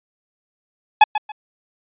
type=tone with echo; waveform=45% pulse; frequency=850 Hz; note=G#5; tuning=40 cents sharp; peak=-5 dBFS; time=1.01-1.04 s; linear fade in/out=5 ms; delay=140 ms; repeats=2; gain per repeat=-12 dB; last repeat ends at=1.32 s; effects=resampled to 8000 Hz